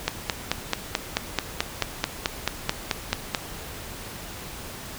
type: click train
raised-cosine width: 0.2 ms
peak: -4 dBFS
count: 16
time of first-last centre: 0.08-3.348 s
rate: 4.59 Hz
effects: pink hiss -38 dBFS RMS until 4.98 s